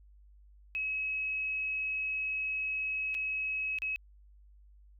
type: tone with dropouts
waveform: sine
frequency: 2563 Hz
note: E7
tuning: 49 cents flat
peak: -31 dBFS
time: 0.75-3.96 s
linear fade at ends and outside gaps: 0 ms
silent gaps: 3.144-3.149 / 3.786-3.82 s
effects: added 50 Hz sine -55 dBFS peak until 4.99 s